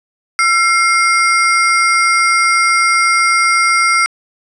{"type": "ring-modulated tone", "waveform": "square", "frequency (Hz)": 1740, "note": "A6", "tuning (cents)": -20, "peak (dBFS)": -7, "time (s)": [0.39, 4.06], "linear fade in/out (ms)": 0, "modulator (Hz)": 386, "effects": ["resampled to 22050 Hz", "7-bit"]}